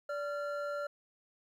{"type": "tone pair together", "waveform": "triangle", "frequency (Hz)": [580, 1378], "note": ["D5", "F6"], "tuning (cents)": [-22, -24], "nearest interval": "octave + minor third", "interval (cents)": 1498, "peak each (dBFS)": [-34, -38], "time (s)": [0.09, 0.87], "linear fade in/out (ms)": 5, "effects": ["12-bit"]}